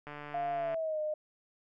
click train, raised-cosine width 0.5 ms, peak -29 dBFS, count 100, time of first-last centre 0.07-0.743 s, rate 147 Hz
sine tone with pitch glide, 698.5 to 611.6 Hz, F5 to D#5, 0 to -30 cents, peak -31 dBFS, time 0.34-1.14 s, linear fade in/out 5 ms, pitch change -230 cents, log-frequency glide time 0.52-1 s
effects none

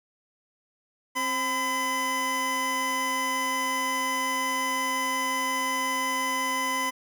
25% pulse tone pair together, 264.6 / 1011.8 Hz, C4 / B5, +20 / +42 cents, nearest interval octave + major seventh, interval 2322 cents, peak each -31 / -22 dBFS, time 1.15-6.91 s, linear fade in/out 20 ms, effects none

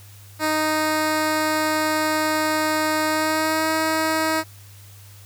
10% pulse tone with pitch glide, 310.2 to 317.3 Hz, D#4 to D#4, -5 to +34 cents, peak -11 dBFS, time 0.39-4.44 s, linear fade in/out 50 ms, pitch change +39 cents, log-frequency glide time 3.07-3.71 s, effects added 100 Hz sine -43 dBFS peak until 5.25 s + white hiss -49 dBFS RMS until 5.25 s

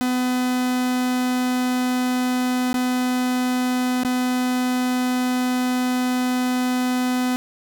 45% pulse tone with dropouts, 251.3 Hz, B3, 30 cents sharp, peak -19 dBFS, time 0.01-7.36 s, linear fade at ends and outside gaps 0 ms, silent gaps 2.73-2.742 / 4.034-4.049 s, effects none

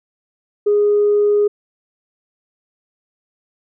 sine tone, 413.5 Hz, G#4, 8 cents flat, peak -10 dBFS, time 0.66-1.48 s, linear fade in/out 10 ms, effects tanh soft clip ceiling -7 dBFS

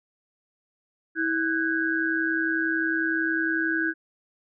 sine tone cluster, 325.5 / 1503 / 1634 Hz, E4 / F#6 / G#6, -22 / +27 / -29 cents, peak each -27 dBFS, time 1.15-3.94 s, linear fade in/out 50 ms, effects none

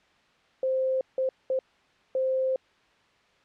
sine tone bursts at uneven times, 523 Hz, C5, 1 cent flat, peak -23 dBFS, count 4, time 0.63-1.01 / 1.18-1.29 / 1.5-1.59 / 2.15-2.56 s, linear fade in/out 2 ms, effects white hiss -62 dBFS RMS until 3.44 s + low-pass 3000 Hz 12 dB/octave

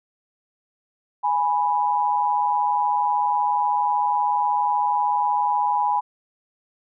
sine tone pair together, 830 / 986.3 Hz, G#5 / B5, -1 / -3 cents, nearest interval minor third, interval 298 cents, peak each -21 dBFS, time 1.23-6.01 s, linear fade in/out 20 ms, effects none

